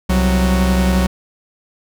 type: tone pair together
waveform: 45% pulse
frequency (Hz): 65.41 / 185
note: C2 / F#3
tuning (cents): 0 / 0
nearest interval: octave + tritone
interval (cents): 1800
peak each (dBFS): -15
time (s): 0.09-1.07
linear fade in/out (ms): 10
effects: none